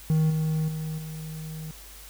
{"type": "tone with level steps", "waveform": "triangle", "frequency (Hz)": 157.2, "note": "D#3", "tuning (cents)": 18, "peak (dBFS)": [-17, -21, -27, -32], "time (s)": [0.1, 1.71], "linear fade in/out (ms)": 0, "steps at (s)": [0.3, 0.68, 0.98], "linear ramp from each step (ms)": 5, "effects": ["added 50 Hz sine -47 dBFS peak until 2.09 s", "white hiss -47 dBFS RMS until 2.09 s"]}